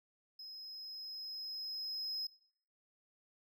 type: tone with level ramp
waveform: triangle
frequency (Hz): 5110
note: D#8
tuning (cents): +45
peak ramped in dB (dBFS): -46 to -35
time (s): 0.39-2.27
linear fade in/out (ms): 5
effects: noise-tail reverb RT60 0.6 s tail -20 dB re dry